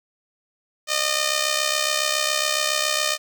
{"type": "tone with amplitude modulation", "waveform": "5% pulse", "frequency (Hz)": 610, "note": "D#5", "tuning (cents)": -34, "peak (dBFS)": -6, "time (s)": [0.87, 3.18], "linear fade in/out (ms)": 50, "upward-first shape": "sine", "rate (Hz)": 67.2, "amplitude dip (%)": 65, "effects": []}